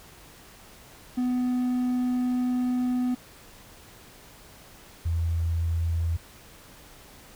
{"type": "tone pair in turn", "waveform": ["triangle", "sine"], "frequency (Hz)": [249.5, 83.26], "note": ["B3", "E2"], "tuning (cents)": [18, 18], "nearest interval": "octave + perfect fifth", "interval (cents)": 1900, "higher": "first", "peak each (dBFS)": [-21, -23], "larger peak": "first", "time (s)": [[1.17, 3.15], [5.05, 6.17]], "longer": "first", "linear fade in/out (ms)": 10, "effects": ["pink hiss -50 dBFS RMS until 7.35 s"]}